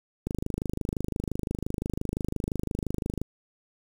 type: click train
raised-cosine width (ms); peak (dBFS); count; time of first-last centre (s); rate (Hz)
3; -16; 77; 0.27-3.216; 25.8
effects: 7-bit